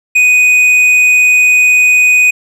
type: tone with tanh clipping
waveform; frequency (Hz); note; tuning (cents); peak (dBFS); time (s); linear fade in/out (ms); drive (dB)
sine; 2489; D#7; 0; -6; 0.15-2.31; 10; 7
effects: none